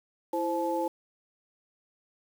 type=tone cluster; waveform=sine; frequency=333.3 / 523 / 863 Hz; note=E4 / C5 / A5; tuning=+19 / -1 / -34 cents; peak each=-31 dBFS; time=0.33-0.88 s; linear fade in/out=5 ms; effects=8-bit